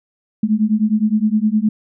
sine beating tone pair, 209.8 / 219.5 Hz, G#3 / A3, +18 / -4 cents, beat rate 9.7 Hz, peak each -16 dBFS, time 0.43-1.69 s, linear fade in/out 5 ms, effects none

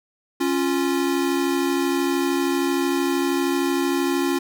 square tone pair together, 276.2 / 349.2 Hz, C#4 / F4, -6 / 0 cents, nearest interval major third, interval 406 cents, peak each -23 dBFS, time 0.4-4.39 s, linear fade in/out 10 ms, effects none

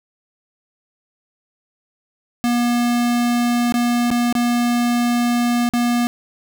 square tone with dropouts, 240 Hz, B3, 49 cents flat, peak -16 dBFS, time 2.44-6.07 s, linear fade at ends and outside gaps 0 ms, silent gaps 3.723-3.741 / 4.104-4.113 / 4.326-4.352 / 5.69-5.736 s, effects none

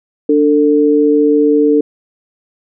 sine tone pair together, 293.7 / 447.6 Hz, D4 / A4, 0 / +30 cents, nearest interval perfect fifth, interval 730 cents, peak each -10 dBFS, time 0.29-1.81 s, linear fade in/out 5 ms, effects none

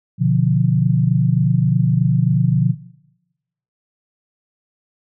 sine chord, B diminished, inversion none, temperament equal, 123.47 / 146.83 / 174.61 Hz, B2 / D3 / F3, 0 / 0 / 0 cents, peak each -17 dBFS, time 0.18-2.75 s, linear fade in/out 50 ms, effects noise-tail reverb RT60 1.0 s tail -20 dB re dry

